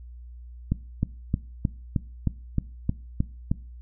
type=click train; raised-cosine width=5 ms; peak=-10 dBFS; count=10; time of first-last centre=0.72-3.515 s; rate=3.22 Hz; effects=noise-tail reverb RT60 0.4 s tail -21 dB re dry + added 60 Hz sine -40 dBFS peak until 3.81 s

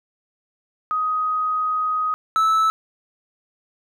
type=tone pair in turn; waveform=sine / triangle; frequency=1254 / 1308.1 Hz; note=D#6 / E6; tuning=+13 / -14 cents; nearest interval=minor second; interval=73 cents; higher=second; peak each=-19 / -13 dBFS; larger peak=second; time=0.91-2.14 / 2.36-2.7 s; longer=first; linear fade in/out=0 ms; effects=none

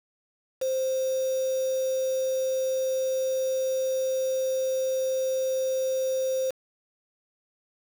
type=tone with quantisation; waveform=sine; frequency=523.3 Hz; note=C5; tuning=in tune; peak=-24 dBFS; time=0.61-6.51 s; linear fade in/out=10 ms; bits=6; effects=none

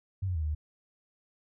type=tone with pitch steps; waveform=sine; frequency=95.9 / 90.5 / 79.5 / 76.3 / 75.8 Hz; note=G2 / F#2 / D#2 / D#2 / D#2; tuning=-37 / -38 / +38 / -33 / -45 cents; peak=-28 dBFS; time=0.22-0.55 s; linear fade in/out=10 ms; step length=66 ms; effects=none

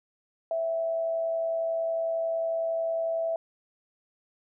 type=tone with amplitude modulation; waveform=sine; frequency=659.3 Hz; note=E5; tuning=in tune; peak=-24 dBFS; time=0.51-3.36 s; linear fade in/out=2 ms; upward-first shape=sine; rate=111 Hz; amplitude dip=35%; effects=none

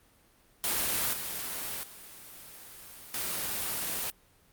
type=noise with level steps; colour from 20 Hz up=white; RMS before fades=-29 / -36 / -48 / -33 dBFS; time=0.64-4.1 s; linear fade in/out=0 ms; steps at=1.13 / 1.83 / 3.14 s; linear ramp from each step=2 ms; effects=pink hiss -63 dBFS RMS until 4.52 s + Opus 32 kbps

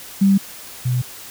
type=tone pair in turn; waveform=sine; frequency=196 / 124.76 Hz; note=G3 / B2; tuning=0 / +18 cents; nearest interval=minor sixth; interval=782 cents; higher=first; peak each=-10 / -16 dBFS; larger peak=first; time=0.21-0.38 / 0.85-1.02 s; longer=neither; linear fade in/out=10 ms; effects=white hiss -37 dBFS RMS until 1.3 s

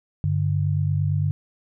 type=tone pair together; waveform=sine; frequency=98 / 146.83 Hz; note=G2 / D3; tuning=0 / 0 cents; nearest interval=perfect fifth; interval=700 cents; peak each=-22 dBFS; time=0.24-1.31 s; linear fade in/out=0 ms; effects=none

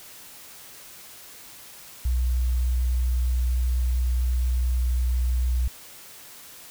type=tone; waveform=sine; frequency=61.74 Hz; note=B1; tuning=in tune; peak=-20 dBFS; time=2.05-5.68 s; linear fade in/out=5 ms; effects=white hiss -45 dBFS RMS until 6.7 s

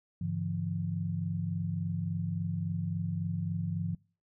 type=tone cluster; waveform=sine; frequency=101.5 / 145.3 / 168.9 Hz; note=G#2 / D3 / E3; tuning=-39 / -18 / +42 cents; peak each=-35 / -38 / -33 dBFS; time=0.21-3.95 s; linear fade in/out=5 ms; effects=noise-tail reverb RT60 0.4 s tail -26 dB re dry

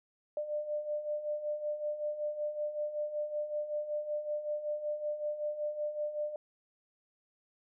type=beating tone pair; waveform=sine; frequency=594 / 599.3 Hz; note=D5 / D5; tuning=+20 / +35 cents; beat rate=5.3 Hz; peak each=-40 / -34 dBFS; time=0.37-6.36 s; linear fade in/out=2 ms; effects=none

